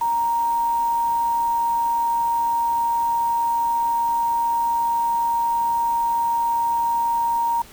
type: tone with quantisation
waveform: sine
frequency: 932.3 Hz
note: A#5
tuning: in tune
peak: -18 dBFS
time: 0.01-7.62 s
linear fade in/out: 5 ms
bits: 6
effects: pink hiss -45 dBFS RMS until 7.72 s